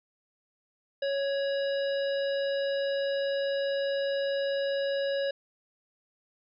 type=harmonic tone with a mistuned harmonic; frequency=554.4 Hz; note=C#5; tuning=in tune; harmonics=1 / 3 / 5 / 7 / 9; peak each=-27 / -38 / -42 / -42 / -47 dBFS; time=1.02-5.31 s; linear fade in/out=5 ms; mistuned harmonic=5; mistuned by=+63 cents; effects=none